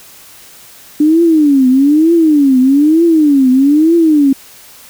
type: tone with vibrato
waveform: sine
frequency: 293.7 Hz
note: D4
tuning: in tune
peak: -5 dBFS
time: 1-4.33 s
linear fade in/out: 5 ms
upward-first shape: triangle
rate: 1.1 Hz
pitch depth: 270 cents each way
effects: white hiss -38 dBFS RMS until 4.89 s